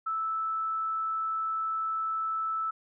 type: tone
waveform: sine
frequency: 1314 Hz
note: E6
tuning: 6 cents flat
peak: -28 dBFS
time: 0.06-2.71 s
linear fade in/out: 10 ms
effects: none